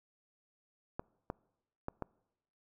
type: clicks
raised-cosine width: 1 ms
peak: -23 dBFS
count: 4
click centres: 0.995 / 1.301 / 1.884 / 2.023 s
effects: noise-tail reverb RT60 0.9 s tail -25 dB re dry